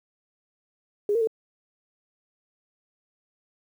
sine tone with pitch steps, 411.9 / 462.9 / 443.9 Hz, G#4 / A#4 / A4, -14 / -12 / +15 cents, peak -20 dBFS, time 1.09-1.273 s, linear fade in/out 2 ms, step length 61 ms, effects 9-bit

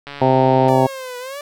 click train, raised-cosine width 0.3 ms, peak -16 dBFS, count 89, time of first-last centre 0.07-0.69 s, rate 142 Hz
harmonic tone, 131 Hz, C3, 2 cents sharp, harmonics 1 / 2 / 3 / 4 / 5 / 6 / 7, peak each -19 / -19 / -19 / -19 / -19 / -19 / -19 dBFS, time 0.21-0.87 s, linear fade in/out 10 ms
sawtooth exponential two-way sweep, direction down then up, 588 to 488.8 to 588 Hz, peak -24 dBFS, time 0.68-1.41 s, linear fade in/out 2 ms, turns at 1.18 s
effects none

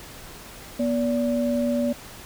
sine tone pair together, 242.1 / 576.4 Hz, B3 / D5, -34 / -33 cents, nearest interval octave + minor third, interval 1501 cents, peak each -22 / -25 dBFS, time 0.79-1.93 s, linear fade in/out 10 ms, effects pink hiss -42 dBFS RMS until 2.25 s

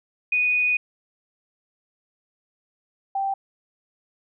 sine tone pair in turn, 2478 / 782.8 Hz, D#7 / G5, -8 / -3 cents, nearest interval octave + minor sixth, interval 1995 cents, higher first, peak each -18 / -22 dBFS, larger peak first, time 0.32-0.77 / 3.15-3.34 s, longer first, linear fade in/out 5 ms, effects none

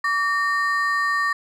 triangle ring-modulated tone, 1492 Hz, F#6, 14 cents sharp, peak -14 dBFS, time 0.04-1.33 s, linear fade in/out 5 ms, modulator 341 Hz, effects none

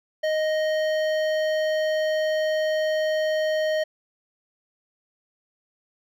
sine tone with hard clipping, 622.3 Hz, D#5, in tune, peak -23 dBFS, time 0.23-3.84 s, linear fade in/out 10 ms, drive 13 dB, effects none

